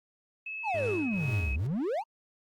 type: tone with pitch glide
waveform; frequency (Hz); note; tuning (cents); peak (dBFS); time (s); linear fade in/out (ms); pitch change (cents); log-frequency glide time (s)
sine; 2594 to 2551; E7 to D#7; -28 to +43; -35; 0.46-1.56; 5; -29; 0.93-1.06
type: exponential two-way sweep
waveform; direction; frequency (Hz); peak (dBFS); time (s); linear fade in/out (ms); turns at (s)
triangle; down then up; 970 to 61.74 to 970; -26; 0.63-2.04; 50; 1.53
type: tone with tremolo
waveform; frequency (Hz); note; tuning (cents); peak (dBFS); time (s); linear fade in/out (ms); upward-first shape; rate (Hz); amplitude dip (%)
40% pulse; 103.2; G#2; -10; -32; 0.74-1.67; 5; triangle; 2.1; 95
effects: Opus 24 kbps